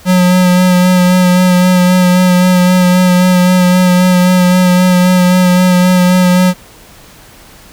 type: tone with vibrato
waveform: square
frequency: 181.4 Hz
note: F#3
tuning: 34 cents flat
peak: -6 dBFS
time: 0.05-6.54 s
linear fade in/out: 50 ms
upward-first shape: sine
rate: 3.8 Hz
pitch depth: 19 cents each way
effects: pink hiss -38 dBFS RMS until 7.72 s